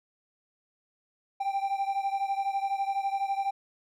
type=beating tone pair; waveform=triangle; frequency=784 / 796 Hz; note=G5 / G5; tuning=0 / +26 cents; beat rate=12 Hz; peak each=-27 / -30 dBFS; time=1.4-3.51 s; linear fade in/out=10 ms; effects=none